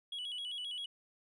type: tone with vibrato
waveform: sine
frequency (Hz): 3136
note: G7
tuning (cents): 0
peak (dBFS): -36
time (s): 0.12-0.86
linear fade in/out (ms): 5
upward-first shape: square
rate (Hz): 7.6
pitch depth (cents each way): 97
effects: tanh soft clip ceiling -37 dBFS